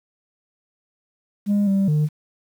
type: tone with pitch steps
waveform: sine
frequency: 203.9 / 195.5 / 151.2 Hz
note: G#3 / G3 / D#3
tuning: -32 / -4 / -49 cents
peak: -13 dBFS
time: 1.46-2.09 s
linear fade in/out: 50 ms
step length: 210 ms
effects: tanh soft clip ceiling -15 dBFS + 8-bit